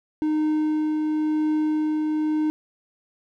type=tone with tremolo; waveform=triangle; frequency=307.6 Hz; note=D#4; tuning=20 cents flat; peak=-17 dBFS; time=0.22-2.5 s; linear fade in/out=0 ms; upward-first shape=triangle; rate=0.96 Hz; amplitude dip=25%; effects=none